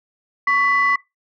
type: tone pair together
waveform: sine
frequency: 1119.1 / 1991 Hz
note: C#6 / B6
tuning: +16 / +14 cents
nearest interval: minor seventh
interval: 998 cents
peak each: -16 dBFS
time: 0.47-0.96 s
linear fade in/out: 5 ms
effects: noise-tail reverb RT60 0.2 s tail -21 dB re dry + tanh soft clip ceiling -8 dBFS